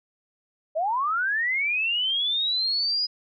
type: linear sweep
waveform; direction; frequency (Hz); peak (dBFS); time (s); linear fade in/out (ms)
sine; up; 595 to 4976; -22; 0.75-3.07; 20
effects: none